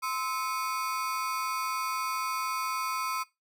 35% pulse ring-modulated tone, 1170 Hz, D6, 7 cents flat, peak -25 dBFS, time 0.02-3.24 s, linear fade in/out 20 ms, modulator 133 Hz, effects noise-tail reverb RT60 0.2 s tail -19 dB re dry

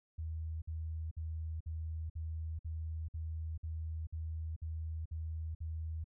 sine tone bursts, 80 Hz, D#2, 49 cents sharp, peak -37 dBFS, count 12, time 0.18-6.043 s, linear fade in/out 10 ms, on 440 ms, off 53 ms, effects none

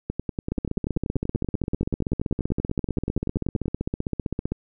two click trains, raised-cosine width 3 ms, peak -13 / -12 dBFS, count 38 / 63, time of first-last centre 0.1-3.658 / 0.52-4.52 s, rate 10.4 / 15.5 Hz, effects none

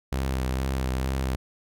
sawtooth tone with vibrato, 65.41 Hz, C2, in tune, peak -21 dBFS, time 0.12-1.36 s, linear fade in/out 5 ms, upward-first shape sine, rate 2.2 Hz, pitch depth 33 cents each way, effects none

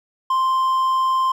triangle tone, 1046.5 Hz, C6, in tune, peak -14 dBFS, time 0.3-1.32 s, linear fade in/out 5 ms, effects none

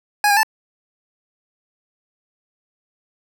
25% pulse tone with pitch steps, 829 / 810 / 878 Hz, G#5 / G#5 / A5, -3 / -43 / -4 cents, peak -9 dBFS, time 0.24-0.432 s, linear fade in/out 2 ms, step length 64 ms, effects none

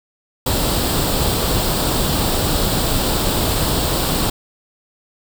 pink noise with comb filter, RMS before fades -18 dBFS, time 0.46-4.3 s, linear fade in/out 5 ms, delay 0.24 ms, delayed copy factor +0.55, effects none

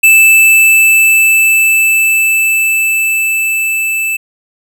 square tone with level ramp, 2637 Hz, E7, in tune, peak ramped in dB -3 to -13 dBFS, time 0.03-4.17 s, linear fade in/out 10 ms, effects none

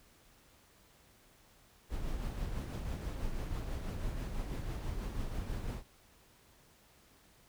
brown noise with tremolo, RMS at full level -36 dBFS, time 1.89-5.83 s, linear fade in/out 50 ms, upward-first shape triangle, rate 6.1 Hz, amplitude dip 45%, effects pink hiss -64 dBFS RMS until 7.48 s

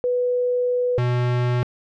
sine / square tone pair in turn, 493.8 / 122.88 Hz, B4 / B2, 0 / -8 cents, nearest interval 2 octaves, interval 2408 cents, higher first, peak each -18 / -19 dBFS, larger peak first, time 0.04-0.98 / 0.98-1.63 s, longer first, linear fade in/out 0 ms, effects low-pass 3000 Hz 12 dB/octave

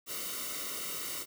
white noise with comb filter, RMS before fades -38 dBFS, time 0.06-1.26 s, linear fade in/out 50 ms, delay 1.2 ms, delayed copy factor -0.8, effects none

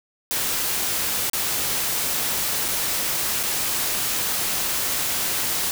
white noise with dropouts, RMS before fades -24 dBFS, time 0.31-5.71 s, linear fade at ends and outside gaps 0 ms, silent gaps 1.298-1.333 / 2.682-2.686 / 3.43-3.435 s, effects none

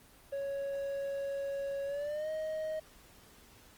triangle tone with pitch glide, 555 to 626.6 Hz, C#5 to D#5, +2 to +12 cents, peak -32 dBFS, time 0.32-2.8 s, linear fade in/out 10 ms, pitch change +210 cents, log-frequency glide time 1.86-2.3 s, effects pink hiss -59 dBFS RMS until 3.77 s + Opus 24 kbps

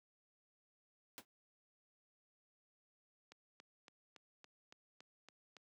pink noise with exponential decay, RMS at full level -45 dBFS, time 1.18-1.25 s, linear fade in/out 0 ms, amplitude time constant 15 ms
click train, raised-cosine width 0.2 ms, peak -39 dBFS, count 9, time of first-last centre 3.32-5.567 s, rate 3.56 Hz
effects high-pass 200 Hz 12 dB/octave

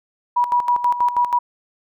sine tone with tremolo, 971 Hz, B5, 30 cents flat, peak -13 dBFS, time 0.36-1.39 s, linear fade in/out 10 ms, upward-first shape square, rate 6.2 Hz, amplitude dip 70%, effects none

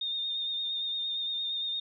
sine tone with vibrato, 3660 Hz, A#7, 32 cents flat, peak -30 dBFS, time 0.01-1.8 s, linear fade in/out 5 ms, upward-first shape triangle, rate 8.7 Hz, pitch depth 32 cents each way, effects none

